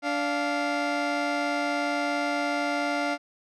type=tone pair together; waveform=20% pulse; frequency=290.5 / 698.2 Hz; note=D4 / F5; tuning=-19 / -1 cents; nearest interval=octave + minor third; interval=1518 cents; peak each=-23 dBFS; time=0.02-3.18 s; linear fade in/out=50 ms; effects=low-pass 5000 Hz 12 dB/octave